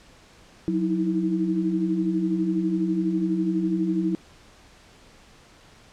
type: tone cluster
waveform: sine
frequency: 184 / 312.7 / 324.8 Hz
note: F#3 / D#4 / E4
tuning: -9 / +9 / -26 cents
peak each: -25 / -30 / -24 dBFS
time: 0.68-4.15 s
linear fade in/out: 0 ms
effects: pink hiss -52 dBFS RMS until 5.92 s + low-pass 7000 Hz 12 dB/octave